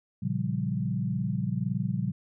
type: chord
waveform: sine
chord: G half-diminished seventh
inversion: first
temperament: equal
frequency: 116.54 / 138.59 / 174.61 / 196 Hz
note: Bb2 / Db3 / F3 / G3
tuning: 0 / 0 / 0 / 0 cents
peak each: -32 dBFS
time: 0.22-2.12 s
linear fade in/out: 10 ms
effects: none